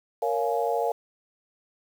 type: chord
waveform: sine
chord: Bb minor seventh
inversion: none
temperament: just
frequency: 466.2 / 559.4 / 699.2 / 839.1 Hz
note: Bb4 / Db5 / F5 / Ab5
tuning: 0 / +16 / +2 / +18 cents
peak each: -27 / -30 / -28 / -30 dBFS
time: 0.22-0.92 s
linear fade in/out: 5 ms
effects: 8-bit